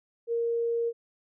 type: tone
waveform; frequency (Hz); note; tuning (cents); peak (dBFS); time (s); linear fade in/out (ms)
sine; 466.2; A#4; 0; -25; 0.27-0.93; 50
effects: none